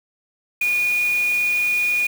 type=tone in noise; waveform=sine; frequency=2448 Hz; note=D#7; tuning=29 cents flat; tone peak=-17 dBFS; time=0.61-2.07 s; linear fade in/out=5 ms; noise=white; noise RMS=-34 dBFS; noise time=0.61-2.07 s; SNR=+14 dB; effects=none